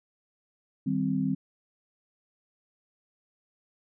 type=chord; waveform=sine; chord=C minor; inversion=first; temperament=equal with one note detuned; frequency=156.1 / 196 / 261.6 Hz; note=Eb3 / G3 / C4; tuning=+6 / 0 / 0 cents; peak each=-31 / -29 / -28 dBFS; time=0.86-1.35 s; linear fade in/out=10 ms; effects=none